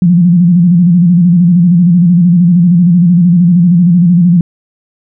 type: tone with vibrato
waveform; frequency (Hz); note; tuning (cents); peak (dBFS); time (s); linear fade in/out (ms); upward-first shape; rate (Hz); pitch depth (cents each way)
sine; 174.61; F3; 0; -3; 0.02-4.41; 2; square; 13; 70
effects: none